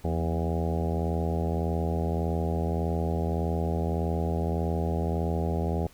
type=harmonic tone with a mistuned harmonic; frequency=81.7 Hz; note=E2; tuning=15 cents flat; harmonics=1 / 2 / 3 / 4 / 5 / 6 / 7 / 8 / 9 / 10; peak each=-28 / -31 / -37 / -38 / -35 / -38 / -40 / -40 / -39 / -41 dBFS; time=0.04-5.87 s; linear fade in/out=5 ms; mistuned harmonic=2; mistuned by=+84 cents; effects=pink hiss -56 dBFS RMS until 5.93 s